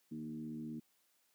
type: tone with frequency modulation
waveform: sine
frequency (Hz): 233.1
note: A#3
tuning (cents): 0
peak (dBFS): -40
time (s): 0.11-0.8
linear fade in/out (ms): 10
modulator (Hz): 75.8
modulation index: 1
effects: white hiss -75 dBFS RMS until 1.34 s + high-pass 150 Hz 12 dB/octave